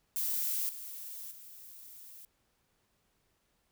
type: noise with level steps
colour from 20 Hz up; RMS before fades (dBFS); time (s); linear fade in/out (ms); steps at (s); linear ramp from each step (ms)
violet; -33 / -44 / -51; 0.16-2.25; 0; 0.69 / 1.31; 2
effects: pink hiss -75 dBFS RMS until 3.71 s